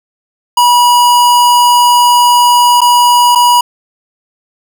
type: tone with dropouts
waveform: square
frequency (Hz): 970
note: B5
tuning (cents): -31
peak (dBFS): -5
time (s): 0.57-3.61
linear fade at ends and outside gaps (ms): 5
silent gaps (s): 2.807-2.815 / 3.351-3.356
effects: none